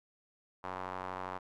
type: tone with band-pass filter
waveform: square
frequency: 46.25 Hz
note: F#1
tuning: in tune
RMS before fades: -41 dBFS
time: 0.63-1.39 s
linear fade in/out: 20 ms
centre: 1000 Hz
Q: 2.2
effects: none